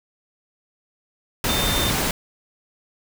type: tone in noise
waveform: sine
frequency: 3600 Hz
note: A7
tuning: 39 cents sharp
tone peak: -25 dBFS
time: 1.49-1.9 s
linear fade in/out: 2 ms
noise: pink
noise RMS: -22 dBFS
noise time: 1.44-2.11 s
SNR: -6 dB
effects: none